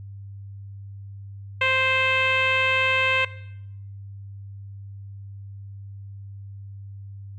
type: tone with low-pass filter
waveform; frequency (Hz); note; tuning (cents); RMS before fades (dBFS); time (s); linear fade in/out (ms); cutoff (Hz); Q
10% pulse; 523.3; C5; 0; -21; 1.61-3.25; 5; 2600; 3
effects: noise-tail reverb RT60 0.8 s tail -18 dB re dry + added 99 Hz sine -36 dBFS peak until 7.38 s